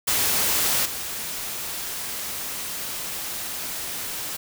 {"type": "noise with level steps", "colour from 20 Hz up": "white", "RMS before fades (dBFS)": [-22, -31], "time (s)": [0.07, 4.37], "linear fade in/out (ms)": 10, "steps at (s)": 0.85, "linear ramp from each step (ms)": 10, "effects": []}